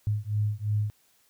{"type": "beating tone pair", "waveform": "sine", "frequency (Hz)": [103.83, 106.73], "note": ["G#2", "G#2"], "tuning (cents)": [0, 48], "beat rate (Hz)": 2.9, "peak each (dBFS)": -28, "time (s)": [0.07, 0.9], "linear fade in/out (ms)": 0, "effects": ["white hiss -65 dBFS RMS until 1.29 s"]}